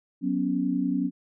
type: chord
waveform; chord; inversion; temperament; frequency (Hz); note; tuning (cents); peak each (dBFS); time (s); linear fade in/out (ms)
sine; F# suspended fourth; none; just; 185 / 246.7 / 277.5; F#3 / B3 / C#4; 0 / -2 / +2; -29 / -28 / -26; 0.21-1.11; 50
effects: none